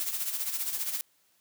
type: noise with tremolo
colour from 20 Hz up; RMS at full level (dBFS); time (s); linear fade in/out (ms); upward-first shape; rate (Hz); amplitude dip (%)
blue; -30; 0-1.01; 0; sine; 15; 60
effects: white hiss -68 dBFS RMS until 1.4 s + high-pass 100 Hz 12 dB/octave